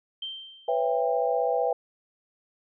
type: tone with exponential decay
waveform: sine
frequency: 3136 Hz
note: G7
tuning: in tune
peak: -30 dBFS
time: 0.22-1.01 s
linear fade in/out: 5 ms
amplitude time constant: 170 ms
type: chord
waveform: sine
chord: C# half-diminished seventh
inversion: third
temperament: just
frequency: 498.9 / 554.4 / 665.2 / 798.3 Hz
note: B4 / C#5 / E5 / G5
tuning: +17 / 0 / +16 / +31 cents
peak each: -26 / -32 / -28 / -28 dBFS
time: 0.68-1.73 s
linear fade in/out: 5 ms
effects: none